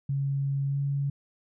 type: tone with pitch glide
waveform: sine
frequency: 138.59 to 140.28 Hz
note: C#3 to C#3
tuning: 0 to +21 cents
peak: -25 dBFS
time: 0.09-1.1 s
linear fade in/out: 5 ms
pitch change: +21 cents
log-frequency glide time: 0.67-0.78 s
effects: none